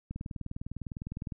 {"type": "click train", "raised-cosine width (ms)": 5, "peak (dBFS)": -25, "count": 25, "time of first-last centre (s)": [0.11, 1.322], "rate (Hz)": 19.8, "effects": []}